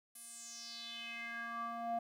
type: tone with band-pass filter sweep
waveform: square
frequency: 233.1 Hz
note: A#3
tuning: in tune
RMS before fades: -44 dBFS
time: 0.15-1.99 s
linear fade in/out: 5 ms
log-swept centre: 11000 to 660 Hz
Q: 4.6
effects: 12-bit